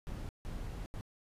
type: noise bursts at uneven times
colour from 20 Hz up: brown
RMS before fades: -41 dBFS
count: 3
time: 0.07-0.29 / 0.45-0.86 / 0.94-1.01 s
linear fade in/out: 0 ms
effects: resampled to 32000 Hz